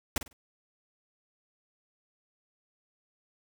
pink noise with echo, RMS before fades -28 dBFS, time 0.16-0.18 s, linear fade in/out 2 ms, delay 50 ms, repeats 3, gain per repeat -11 dB, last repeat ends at 0.33 s, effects none

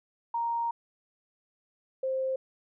sine tone pair in turn, 933 / 525.9 Hz, A#5 / C5, +1 / +9 cents, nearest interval minor seventh, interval 992 cents, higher first, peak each -27 dBFS, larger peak neither, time 0.34-0.71 / 2.03-2.36 s, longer first, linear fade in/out 5 ms, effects none

